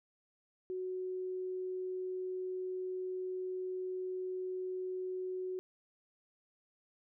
sine tone, 370 Hz, F#4, in tune, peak -36 dBFS, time 0.7-5.59 s, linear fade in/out 0 ms, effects none

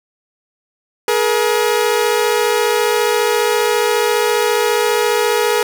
sawtooth tone pair together, 421.9 / 476.6 Hz, G#4 / A#4, +27 / +38 cents, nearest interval major second, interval 211 cents, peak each -12 dBFS, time 1.08-5.63 s, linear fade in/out 2 ms, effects none

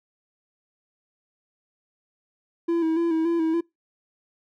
triangle tone with vibrato, 329.6 Hz, E4, in tune, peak -18 dBFS, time 2.68-3.61 s, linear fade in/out 10 ms, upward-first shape square, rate 3.5 Hz, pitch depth 41 cents each way, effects noise-tail reverb RT60 0.2 s tail -25 dB re dry

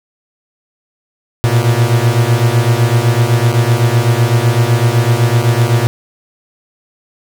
45% pulse beating tone pair, 114.3 / 122.2 Hz, A#2 / B2, -34 / -18 cents, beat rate 7.9 Hz, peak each -12 dBFS, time 1.44-5.87 s, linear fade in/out 0 ms, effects none

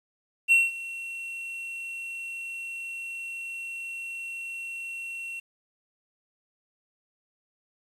triangle tone with ADSR envelope, 2723 Hz, F7, 44 cents flat, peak -13 dBFS, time 0.48-5.4 s, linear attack 38 ms, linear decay 190 ms, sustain -19 dB, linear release 8 ms, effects resampled to 32000 Hz + 9-bit

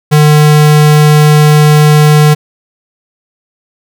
square tone, 150.6 Hz, D3, 44 cents sharp, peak -3 dBFS, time 0.11-2.35 s, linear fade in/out 20 ms, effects none

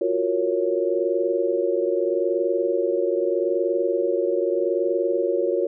sine chord, Gb major seventh, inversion third, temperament equal, 349.2 / 370 / 466.2 / 554.4 Hz, F4 / Gb4 / Bb4 / Db5, 0 / 0 / 0 / 0 cents, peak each -25 dBFS, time 0.01-5.67 s, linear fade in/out 5 ms, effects none

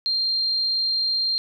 sine tone, 4186 Hz, C8, in tune, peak -20 dBFS, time 0.06-1.38 s, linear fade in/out 0 ms, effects 10-bit

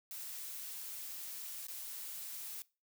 blue noise with dropouts, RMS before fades -45 dBFS, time 0.11-2.62 s, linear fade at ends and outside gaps 1 ms, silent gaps 1.669-1.683 s, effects noise-tail reverb RT60 0.3 s tail -21 dB re dry

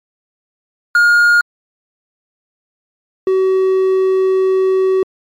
triangle tone pair in turn, 1423 / 378.4 Hz, F6 / F#4, +32 / +39 cents, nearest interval octave + major seventh, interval 2293 cents, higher first, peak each -5 / -8 dBFS, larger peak first, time 0.95-1.41 / 3.27-5.03 s, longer second, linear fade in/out 2 ms, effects MP3 64 kbps

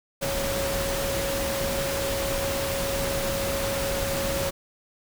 sine tone in noise, 551 Hz, C#5, 11 cents flat, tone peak -28 dBFS, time 0.21-4.51 s, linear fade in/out 20 ms, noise pink, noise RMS -29 dBFS, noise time 0.21-4.51 s, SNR -2 dB, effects none

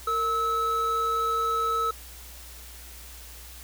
triangle tone pair together, 459.3 / 1298.3 Hz, A#4 / E6, -26 / -27 cents, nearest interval octave + tritone, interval 1799 cents, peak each -30 / -22 dBFS, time 0.07-1.91 s, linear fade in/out 5 ms, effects added 60 Hz sine -45 dBFS peak until 3.63 s + white hiss -46 dBFS RMS until 3.63 s

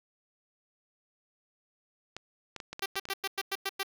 clicks, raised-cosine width 0.2 ms, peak -22 dBFS, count 8, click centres 2.166 / 2.563 / 2.602 / 2.73 / 2.794 / 2.956 / 3.054 / 3.088 s
5% pulse tone bursts, 390 Hz, G4, 9 cents flat, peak -19 dBFS, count 8, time 2.82-3.832 s, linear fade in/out 5 ms, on 39 ms, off 100 ms
effects none

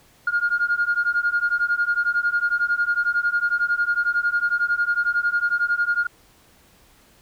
sine beating tone pair, 1415 / 1426 Hz, F6 / F6, +22 / +36 cents, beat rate 11 Hz, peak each -21 dBFS, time 0.27-6.07 s, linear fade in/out 5 ms, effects tanh soft clip ceiling -12 dBFS + pink hiss -55 dBFS RMS until 7.21 s

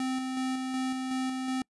square tone with tremolo, 259.7 Hz, C4, 13 cents flat, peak -29 dBFS, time 0-1.62 s, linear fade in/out 2 ms, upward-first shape square, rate 2.7 Hz, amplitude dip 30%, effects noise-tail reverb RT60 0.1 s tail -26 dB re dry + resampled to 24000 Hz

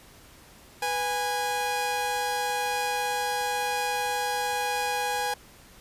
sawtooth tone pair together, 493.9 / 823.5 Hz, B4 / G#5, 0 / -15 cents, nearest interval major sixth, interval 885 cents, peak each -29 / -23 dBFS, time 0.82-5.34 s, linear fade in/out 5 ms, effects pink hiss -52 dBFS RMS until 5.8 s + resampled to 32000 Hz

